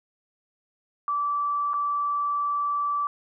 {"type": "tone with dropouts", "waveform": "sine", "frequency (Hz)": 1160, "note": "D6", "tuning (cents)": -22, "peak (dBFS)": -23, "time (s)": [1.08, 3.07], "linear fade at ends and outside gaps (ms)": 1, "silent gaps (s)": [1.734, 1.74], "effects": []}